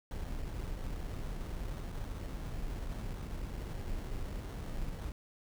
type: noise with sample-and-hold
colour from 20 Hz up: brown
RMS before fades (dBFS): -39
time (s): 0.11-5.12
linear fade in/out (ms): 2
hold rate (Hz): 2450
effects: none